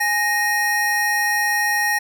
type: tone pair together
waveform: square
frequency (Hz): 831.8 / 1864.7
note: G#5 / A#6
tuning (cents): +2 / 0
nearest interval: octave + major second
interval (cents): 1398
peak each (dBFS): -24 / -19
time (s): 0-1.99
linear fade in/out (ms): 10
effects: none